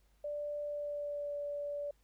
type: tone with pitch glide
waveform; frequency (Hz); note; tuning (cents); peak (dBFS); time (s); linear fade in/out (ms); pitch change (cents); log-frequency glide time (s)
sine; 587.3 to 578.9; D5 to D5; 0 to -25; -36; 0.24-1.91; 5; -25; 0.61-1.34
effects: added 50 Hz sine -67 dBFS peak until 2.03 s + pink hiss -75 dBFS RMS until 2.03 s